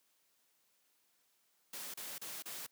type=noise bursts; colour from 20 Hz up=white; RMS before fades=-45 dBFS; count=4; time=1.73-2.666 s; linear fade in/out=5 ms; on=210 ms; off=32 ms; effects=white hiss -75 dBFS RMS until 2.71 s + high-pass 150 Hz 12 dB/octave